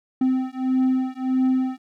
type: beating tone pair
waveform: triangle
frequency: 258.3 / 259.9 Hz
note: C4 / C4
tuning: -22 / -11 cents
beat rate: 1.6 Hz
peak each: -20 dBFS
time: 0.21-1.78 s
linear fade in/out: 5 ms
effects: none